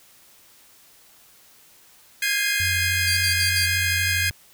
sawtooth chord, Ab major seventh, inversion third, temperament equal with one note detuned, 1608.3 / 1661.2 / 2093 / 2489 Hz, G6 / Ab6 / C7 / Eb7, +44 / 0 / 0 / 0 cents, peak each -23 dBFS, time 2.22-4.3 s, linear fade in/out 5 ms
sine tone with vibrato, 91 Hz, F#2, 28 cents flat, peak -27 dBFS, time 2.6-4.31 s, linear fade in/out 0 ms, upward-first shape square, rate 3.6 Hz, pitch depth 16 cents each way
35% pulse tone bursts, 4699 Hz, D8, in tune, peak -21 dBFS, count 4, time 3.07-3.659 s, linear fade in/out 5 ms, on 100 ms, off 63 ms
effects white hiss -53 dBFS RMS until 4.53 s

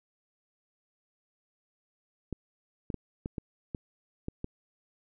clicks, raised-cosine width 3 ms, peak -21 dBFS, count 8, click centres 2.327 / 2.902 / 2.943 / 3.259 / 3.382 / 3.748 / 4.284 / 4.444 s, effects none

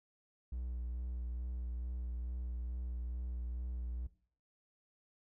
triangle tone with vibrato, 60.9 Hz, B1, 24 cents flat, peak -36 dBFS, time 0.52-4.07 s, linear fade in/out 5 ms, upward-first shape sine, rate 2.3 Hz, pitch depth 23 cents each way, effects noise-tail reverb RT60 0.5 s tail -17 dB re dry

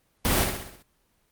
pink noise with echo, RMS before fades -23 dBFS, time 0.25-0.44 s, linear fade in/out 0 ms, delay 64 ms, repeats 6, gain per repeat -5 dB, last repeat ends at 0.824 s, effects pink hiss -68 dBFS RMS until 1.31 s + Opus 24 kbps

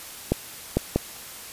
clicks, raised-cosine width 2 ms, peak -6 dBFS, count 3, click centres 0.32 / 0.77 / 0.96 s, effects white hiss -40 dBFS RMS until 1.52 s + resampled to 32000 Hz

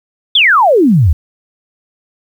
sine exponential sweep, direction down, 3627 to 69.3 Hz, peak -5 dBFS, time 0.35-1.13 s, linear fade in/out 5 ms, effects 7-bit

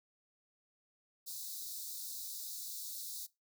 white high-pass noise, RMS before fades -44 dBFS, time 1.26-3.27 s, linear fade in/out 20 ms, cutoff 3700 Hz, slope 96 dB/octave, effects noise-tail reverb RT60 0.2 s tail -19 dB re dry

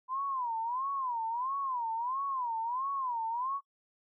sine tone with vibrato, 999 Hz, B5, 20 cents sharp, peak -31 dBFS, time 0.08-3.61 s, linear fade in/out 50 ms, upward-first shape sine, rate 1.5 Hz, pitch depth 190 cents each way, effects noise-tail reverb RT60 0.1 s tail -26 dB re dry

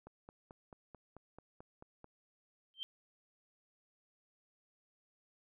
click train, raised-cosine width 1 ms, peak -38 dBFS, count 10, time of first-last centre 0.07-2.044 s, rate 4.56 Hz
sine tone with exponential growth, 3136 Hz, G7, in tune, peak -34 dBFS, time 2.74-2.83 s, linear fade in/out 0 ms, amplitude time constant 19 ms
effects none

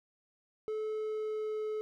triangle tone with pitch glide, 432.6 to 429.9 Hz, A4 to A4, -29 to -40 cents, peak -31 dBFS, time 0.68-1.81 s, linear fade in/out 0 ms, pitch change -11 cents, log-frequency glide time 0.9-1.66 s, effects none

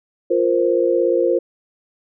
sine chord, F suspended fourth, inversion none, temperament equal, 349.2 / 466.2 / 523.3 Hz, F4 / Bb4 / C5, 0 / 0 / 0 cents, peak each -18 / -19 / -18 dBFS, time 0.3-1.39 s, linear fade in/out 10 ms, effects none

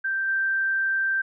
sine tone with level steps, 1568 Hz, G6, in tune, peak -23 / -21 dBFS, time 0.04-1.22 s, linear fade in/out 10 ms, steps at 0.27 s, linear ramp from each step 20 ms, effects none

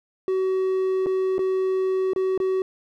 triangle tone with dropouts, 377.3 Hz, F#4, 34 cents sharp, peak -18 dBFS, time 0.28-2.62 s, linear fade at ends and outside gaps 1 ms, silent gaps 1.061-1.067 / 1.382-1.391 / 2.134-2.161 / 2.377-2.401 s, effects none

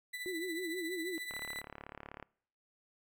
35% pulse tone with tremolo, 1986 Hz, B6, 9 cents sharp, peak -36 dBFS, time 0.13-1.62 s, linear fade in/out 10 ms, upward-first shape triangle, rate 14 Hz, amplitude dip 60%
sine tone with vibrato, 346.4 Hz, F4, 14 cents flat, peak -37 dBFS, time 0.26-1.18 s, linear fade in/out 0 ms, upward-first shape sine, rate 6.3 Hz, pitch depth 140 cents each way
click train, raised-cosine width 0.5 ms, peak -30 dBFS, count 34, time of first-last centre 1.31-2.227 s, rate 36 Hz
effects noise-tail reverb RT60 0.7 s tail -26 dB re dry

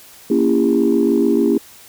sine chord, A# diminished seventh, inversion none, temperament just, 233.1 / 279.7 / 335.6 / 402.8 Hz, A#3 / C#4 / E4 / G4, 0 / +16 / +31 / +47 cents, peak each -17 dBFS, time 0.3-1.58 s, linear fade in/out 5 ms, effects tanh soft clip ceiling -4 dBFS + white hiss -43 dBFS RMS until 1.88 s

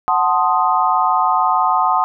sine chord, F# diminished seventh, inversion none, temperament equal, 740 / 880 / 1046.5 / 1244.5 Hz, F#5 / A5 / C6 / Eb6, 0 / 0 / 0 / 0 cents, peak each -18 dBFS, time 0.08-2.04 s, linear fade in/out 0 ms, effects none

